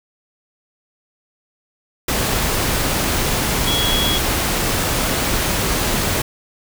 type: tone in noise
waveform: sine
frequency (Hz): 3336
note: G#7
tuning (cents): +7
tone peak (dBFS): -19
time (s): 3.67-4.18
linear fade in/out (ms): 5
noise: pink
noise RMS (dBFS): -19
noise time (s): 2.08-6.22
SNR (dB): -3
effects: none